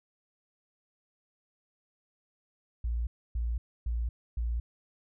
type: tone bursts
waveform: sine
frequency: 58.2 Hz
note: A#1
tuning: 2 cents flat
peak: -28 dBFS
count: 4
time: 2.84-4.6 s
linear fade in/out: 5 ms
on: 230 ms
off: 280 ms
effects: none